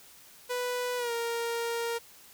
sawtooth tone with pitch glide, 493.9 to 466.2 Hz, B4 to A#4, 0 to 0 cents, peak -26 dBFS, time 0.49-1.99 s, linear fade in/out 20 ms, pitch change -100 cents, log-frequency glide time 0.97-1.12 s, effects white hiss -54 dBFS RMS until 2.33 s

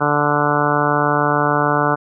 harmonic tone, 146.83 Hz, D3, in tune, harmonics 1 / 2 / 3 / 4 / 5 / 6 / 7 / 8 / 9 / 10, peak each -23 / -23 / -23 / -23 / -23 / -23 / -23 / -23 / -23 / -23 dBFS, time 0-1.96 s, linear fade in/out 20 ms, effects none

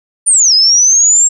sine linear two-way sweep, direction down then up, 9320 to 4973 to 7590 Hz, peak -5 dBFS, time 0.26-1.29 s, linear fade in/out 20 ms, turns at 0.54 s, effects none

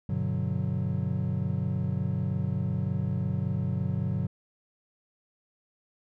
triangle chord, G major seventh, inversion none, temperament equal, 98 / 123.47 / 146.83 / 185 Hz, G2 / B2 / D3 / F#3, 0 / 0 / 0 / 0 cents, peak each -30 dBFS, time 0.09-4.27 s, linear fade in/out 5 ms, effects none

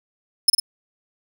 sawtooth tone with echo, 5190 Hz, E8, 28 cents flat, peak -7 dBFS, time 0.48-0.5 s, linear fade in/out 5 ms, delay 50 ms, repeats 2, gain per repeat -4 dB, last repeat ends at 0.6 s, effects none

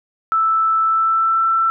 sine tone with pitch glide, 1318.5 to 1336.1 Hz, E6 to E6, 0 to +23 cents, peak -13 dBFS, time 0.32-1.7 s, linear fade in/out 0 ms, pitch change +23 cents, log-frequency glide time 0.83-1.44 s, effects none

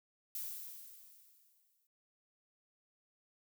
violet noise with exponential decay, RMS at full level -40 dBFS, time 0.35-1.87 s, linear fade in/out 2 ms, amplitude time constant 330 ms, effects none

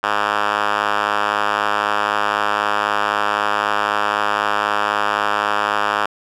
5% pulse tone with band-pass filter, 103.9 Hz, G#2, 1 cent sharp, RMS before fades -19 dBFS, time 0.03-6.06 s, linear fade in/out 5 ms, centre 1500 Hz, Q 1.5, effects none

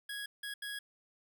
25% pulse tone bursts at uneven times, 1661.2 Hz, G#6, in tune, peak -35 dBFS, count 3, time 0.09-0.26 / 0.43-0.54 / 0.62-0.79 s, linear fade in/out 5 ms, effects none

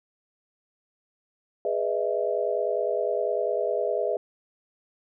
sine chord, E major seventh, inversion first, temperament equal with one note detuned, 415.3 / 493.9 / 609.4 / 659.3 Hz, G#4 / B4 / D#5 / E5, 0 / 0 / -36 / 0 cents, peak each -29 dBFS, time 1.65-4.17 s, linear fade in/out 2 ms, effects none

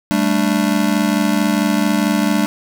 square chord, G suspended second, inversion none, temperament just, 196 / 220.5 / 294 Hz, G3 / A3 / D4, 0 / +4 / +2 cents, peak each -19 dBFS, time 0.11-2.46 s, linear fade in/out 0 ms, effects none

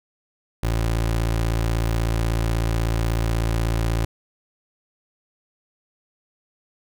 25% pulse tone, 56.3 Hz, A1, 40 cents sharp, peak -16 dBFS, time 0.63-4.05 s, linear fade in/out 5 ms, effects none

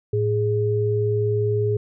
sine tone pair together, 110 / 415.3 Hz, A2 / G#4, 0 / 0 cents, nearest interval octave + major seventh, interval 2300 cents, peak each -21 dBFS, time 0.13-1.77 s, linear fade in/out 5 ms, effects none

